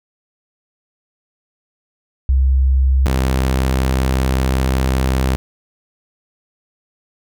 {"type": "tone pair in turn", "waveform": ["sine", "sawtooth"], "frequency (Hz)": [66, 65.28], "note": ["C2", "C2"], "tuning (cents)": [16, -3], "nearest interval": "unison", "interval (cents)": 19, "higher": "first", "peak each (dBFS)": -10, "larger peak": "neither", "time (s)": [[2.29, 3.06], [3.06, 5.36]], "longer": "second", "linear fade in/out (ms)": 0, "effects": []}